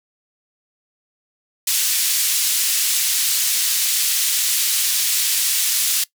white band-pass noise, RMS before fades -19 dBFS, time 1.67-6.04 s, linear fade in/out 5 ms, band 2900 to 13000 Hz, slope 12 dB/octave, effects noise-tail reverb RT60 0.1 s tail -20 dB re dry

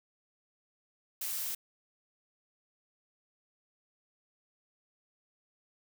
blue noise, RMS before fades -36 dBFS, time 1.21-1.55 s, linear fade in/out 5 ms, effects none

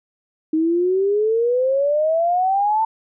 sine exponential sweep, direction up, 311.1 to 899 Hz, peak -15 dBFS, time 0.53-2.85 s, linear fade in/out 5 ms, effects none

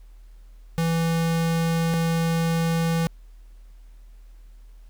square tone pair in turn, 165.4 / 165.4 Hz, E3 / E3, +6 / +6 cents, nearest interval unison, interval 0 cents, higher neither, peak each -21 dBFS, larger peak neither, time 0.78-1.94 / 1.94-3.07 s, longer first, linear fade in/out 0 ms, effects added 40 Hz sine -43 dBFS peak until 4.89 s + pink hiss -65 dBFS RMS until 4.89 s

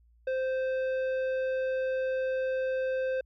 sine tone with tanh clipping, 521 Hz, C5, 7 cents flat, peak -29 dBFS, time 0.27-3.21 s, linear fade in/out 5 ms, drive 10 dB, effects added 58 Hz sine -59 dBFS peak until 3.25 s

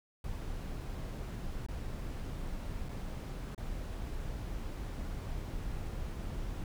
brown noise with dropouts, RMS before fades -39 dBFS, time 0.24-6.64 s, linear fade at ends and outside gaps 2 ms, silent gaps 1.664-1.685 / 2.887-2.891 / 3.548-3.578 s, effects none

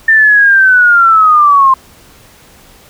sine linear sweep, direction down, 1800 to 1046.5 Hz, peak -3 dBFS, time 0.08-1.74 s, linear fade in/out 5 ms, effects pink hiss -41 dBFS RMS until 2.89 s

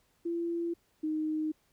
sine tone pair in turn, 339.4 / 310.3 Hz, F4 / D#4, -49 / -5 cents, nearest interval major second, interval 156 cents, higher first, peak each -30 / -29 dBFS, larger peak second, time 0.25-0.74 / 1.03-1.52 s, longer neither, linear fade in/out 10 ms, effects pink hiss -71 dBFS RMS until 1.72 s

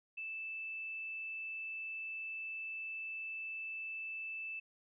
sine tone, 2637 Hz, E7, in tune, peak -40 dBFS, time 0.17-4.6 s, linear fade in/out 10 ms, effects none

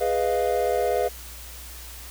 triangle chord, F half-diminished seventh, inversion first, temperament equal with one note detuned, 415.3 / 495.6 / 622.3 / 698.5 Hz, Ab4 / Cb5 / Eb5 / F5, 0 / +6 / 0 / 0 cents, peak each -25 / -23 / -26 / -24 dBFS, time 0-1.09 s, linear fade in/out 20 ms, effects added 60 Hz sine -41 dBFS peak until 2.1 s + white hiss -42 dBFS RMS until 2.1 s

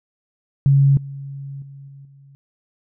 sine tone with level steps, 138.59 Hz, C#3, in tune, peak -10 / -29 / -36 / -38 / -44 dBFS, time 0.66-2.35 s, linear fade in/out 0 ms, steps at 0.97 / 1.62 / 1.88 / 2.05 s, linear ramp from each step 2 ms, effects none

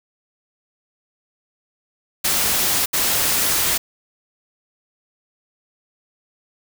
white noise bursts at uneven times, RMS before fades -19 dBFS, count 2, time 2.24-2.86 / 2.93-3.78 s, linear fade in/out 10 ms, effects none

